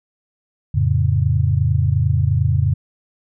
sine chord, F augmented, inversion none, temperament equal, 87.31 / 110 / 138.59 Hz, F2 / A2 / C#3, 0 / 0 / 0 cents, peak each -18 dBFS, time 0.74-2.74 s, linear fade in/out 10 ms, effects none

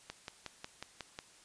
click train, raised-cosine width 0.2 ms, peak -24 dBFS, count 7, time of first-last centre 0.1-1.189 s, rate 5.51 Hz, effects white hiss -60 dBFS RMS until 1.44 s + resampled to 22050 Hz

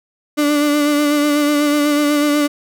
35% pulse tone with vibrato, 293.7 Hz, D4, in tune, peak -11 dBFS, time 0.37-2.48 s, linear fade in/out 20 ms, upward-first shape sine, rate 8.1 Hz, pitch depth 28 cents each way, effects none

